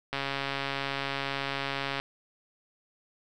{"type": "click train", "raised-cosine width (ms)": 0.3, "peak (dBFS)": -15, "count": 259, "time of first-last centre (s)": [0.13, 2], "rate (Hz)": 138, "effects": []}